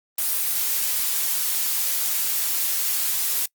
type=noise; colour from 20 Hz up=blue; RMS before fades=-23 dBFS; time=0.18-3.46 s; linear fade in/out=5 ms; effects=noise-tail reverb RT60 0.1 s tail -25 dB re dry + Opus 32 kbps